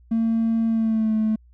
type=tone with pitch glide; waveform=triangle; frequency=226.5 to 217.8 Hz; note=A#3 to A3; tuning=-50 to -17 cents; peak=-15 dBFS; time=0.11-1.36 s; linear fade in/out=10 ms; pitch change=-67 cents; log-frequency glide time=0.67-1.14 s; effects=tanh soft clip ceiling -14 dBFS + added 60 Hz sine -49 dBFS peak until 1.53 s